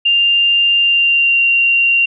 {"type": "tone with pitch glide", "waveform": "sine", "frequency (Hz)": [2794, 2764], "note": ["F7", "F7"], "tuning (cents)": [0, -19], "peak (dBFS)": -9, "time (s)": [0.05, 2.06], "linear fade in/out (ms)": 10, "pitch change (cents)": -19, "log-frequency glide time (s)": [0.78, 1.41], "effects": []}